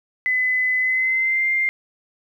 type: tone with pitch glide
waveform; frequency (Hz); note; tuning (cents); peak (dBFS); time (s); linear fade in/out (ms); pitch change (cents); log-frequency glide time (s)
sine; 2015 to 2103; B6 to C7; +34 to +8; -17; 0.26-1.69; 0; +74; 0.79-1.48
effects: 9-bit

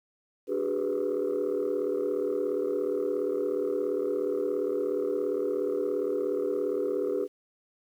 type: chord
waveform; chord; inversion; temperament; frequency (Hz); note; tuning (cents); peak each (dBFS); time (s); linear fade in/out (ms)
sine; G# half-diminished seventh; second; equal with one note detuned; 293.7 / 378.2 / 415.3 / 493.9; D4 / F#4 / G#4 / B4; 0 / +38 / 0 / 0; -34 / -30 / -29 / -30; 0.47-7.28; 50
effects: tanh soft clip ceiling -21 dBFS + 10-bit

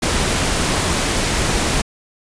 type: noise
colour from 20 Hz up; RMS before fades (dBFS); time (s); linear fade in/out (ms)
pink; -18; 0.02-1.82; 10
effects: resampled to 22050 Hz

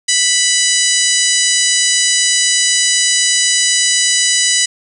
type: harmonic tone with a mistuned harmonic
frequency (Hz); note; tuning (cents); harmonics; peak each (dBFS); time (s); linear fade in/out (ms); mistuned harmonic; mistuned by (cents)
988; B5; 0; 2 / 3 / 4 / 5 / 6 / 7 / 8 / 9; -19 / -19 / -19 / -19 / -19 / -19 / -19 / -19; 0.08-4.66; 10; 7; -32
effects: 7-bit

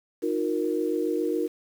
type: chord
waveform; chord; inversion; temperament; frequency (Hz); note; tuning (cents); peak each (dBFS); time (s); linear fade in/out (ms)
sine; Eb suspended second; none; equal with one note detuned; 311.1 / 358.2 / 466.2; Eb4 / F4 / Bb4; 0 / +44 / 0; -28; 0.22-1.48; 20
effects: 8-bit

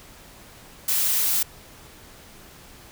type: noise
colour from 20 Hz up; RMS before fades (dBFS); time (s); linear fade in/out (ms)
blue; -22; 0.88-1.43; 5
effects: pink hiss -47 dBFS RMS until 2.91 s

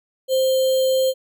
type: tone with sample-and-hold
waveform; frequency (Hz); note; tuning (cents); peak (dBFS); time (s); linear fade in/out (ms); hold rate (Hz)
sine; 523.3; C5; 0; -15; 0.28-1.14; 50; 3675
effects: none

